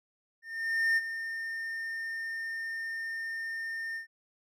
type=tone with ADSR envelope; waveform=triangle; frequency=1815 Hz; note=A#6; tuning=47 cents flat; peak=-21 dBFS; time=0.42-4.07 s; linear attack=550 ms; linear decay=31 ms; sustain=-11 dB; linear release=110 ms; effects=none